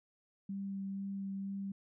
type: tone with vibrato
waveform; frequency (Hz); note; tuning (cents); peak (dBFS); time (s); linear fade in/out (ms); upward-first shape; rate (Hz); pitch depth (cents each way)
sine; 196; G3; 0; -37; 0.49-1.72; 5; sine; 2.1; 10
effects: none